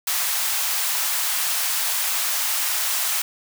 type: high-pass noise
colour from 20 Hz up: white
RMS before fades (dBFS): -23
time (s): 0.07-3.22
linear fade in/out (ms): 5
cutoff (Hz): 710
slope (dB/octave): 24
effects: none